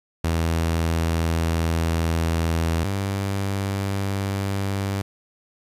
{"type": "tone pair in turn", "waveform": "sawtooth", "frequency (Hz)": [82.41, 98.31], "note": ["E2", "G2"], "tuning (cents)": [0, 5], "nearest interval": "minor third", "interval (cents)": 305, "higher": "second", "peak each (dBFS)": [-16, -19], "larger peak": "first", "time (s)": [[0.24, 2.84], [2.84, 5.02]], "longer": "first", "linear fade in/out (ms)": 5, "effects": ["resampled to 32000 Hz", "8-bit"]}